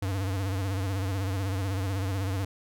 square tone with vibrato, 96.2 Hz, G2, 32 cents flat, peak -28 dBFS, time 0.02-2.45 s, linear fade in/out 5 ms, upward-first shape sine, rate 16 Hz, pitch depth 86 cents each way, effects none

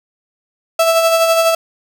35% pulse tone with tremolo, 659.3 Hz, E5, in tune, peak -7 dBFS, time 0.79-1.55 s, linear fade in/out 5 ms, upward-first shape sine, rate 12 Hz, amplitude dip 40%, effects none

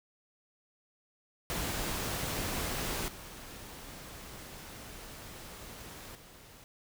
pink noise with level steps, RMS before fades -35 / -47 / -54 dBFS, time 1.5-6.64 s, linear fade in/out 0 ms, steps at 3.08 / 6.15 s, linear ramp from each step 2 ms, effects none

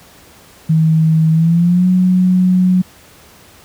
sine tone with pitch glide, 159.5 to 183.22 Hz, D#3 to F#3, +43 to -17 cents, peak -8 dBFS, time 0.69-2.82 s, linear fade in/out 10 ms, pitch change +240 cents, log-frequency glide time 1.32-1.87 s, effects pink hiss -43 dBFS RMS until 3.64 s + high-pass 60 Hz 12 dB/octave

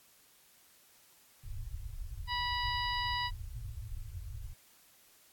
pink low-pass noise, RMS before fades -42 dBFS, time 1.43-4.54 s, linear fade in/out 10 ms, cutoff 120 Hz, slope 96 dB/octave
harmonic tone, 977 Hz, B5, 19 cents flat, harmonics 1 / 2 / 3 / 4 / 5, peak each -35 / -38 / -40 / -41 / -42 dBFS, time 2.27-3.31 s, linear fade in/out 50 ms
effects white hiss -63 dBFS RMS until 5.32 s + AAC 64 kbps

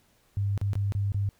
sine tone with dropouts, 100 Hz, G2, 35 cents sharp, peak -24 dBFS, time 0.37-1.29 s, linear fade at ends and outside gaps 0 ms, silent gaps 0.577-0.614 / 0.733-0.754 / 0.922-0.95 / 1.12-1.145 s, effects pink hiss -65 dBFS RMS until 1.39 s

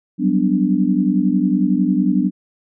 sine chord, G major seventh, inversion third, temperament equal with one note detuned, 185 / 196 / 249.2 / 293.7 Hz, F#3 / G3 / B3 / D4, 0 / 0 / +16 / 0 cents, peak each -19 dBFS, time 0.18-2.31 s, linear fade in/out 50 ms, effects none

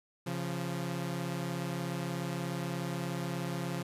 sawtooth tone pair together, 136.98 / 173.7 Hz, C#3 / F3, -20 / -9 cents, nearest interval major third, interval 411 cents, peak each -33 / -32 dBFS, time 0.26-3.83 s, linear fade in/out 10 ms, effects resampled to 32000 Hz + 11-bit

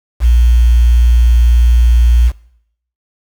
sine tone with quantisation, 59.2 Hz, A#1, 27 cents sharp, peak -5 dBFS, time 0.2-2.32 s, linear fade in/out 50 ms, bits 5, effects noise-tail reverb RT60 0.7 s tail -20 dB re dry

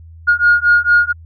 sine beating tone pair, 1428 / 1432.4 Hz, F6 / F6, +38 / +43 cents, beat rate 4.4 Hz, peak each -11 dBFS, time 0.27-1.13 s, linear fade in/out 20 ms, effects tanh soft clip ceiling -2 dBFS + added 82 Hz sine -35 dBFS peak until 1.25 s

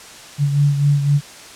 sine beating tone pair, 143 / 146.9 Hz, D3 / D3, -46 / +1 cents, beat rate 3.9 Hz, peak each -13 / -21 dBFS, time 0.38-1.21 s, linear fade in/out 50 ms, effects white hiss -38 dBFS RMS until 1.55 s + low-pass 8000 Hz 12 dB/octave

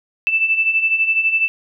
sine beating tone pair, 2637 / 2649 Hz, E7 / E7, 0 / +8 cents, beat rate 12 Hz, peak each -21 / -15 dBFS, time 0.27-1.48 s, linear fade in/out 0 ms, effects none

